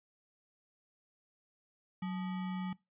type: tone with sample-and-hold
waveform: sine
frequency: 185 Hz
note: F#3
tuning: in tune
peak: -34 dBFS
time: 2.02-2.73 s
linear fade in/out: 5 ms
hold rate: 1050 Hz
effects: noise-tail reverb RT60 0.2 s tail -21 dB re dry + resampled to 8000 Hz